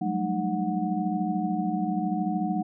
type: tone cluster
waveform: sine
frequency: 181.1 / 194.3 / 215.1 / 307.1 / 734 Hz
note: F#3 / G3 / A3 / D#4 / F#5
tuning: -37 / -15 / -39 / -23 / -14 cents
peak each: -31 dBFS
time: 0.01-2.63 s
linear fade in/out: 10 ms
effects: none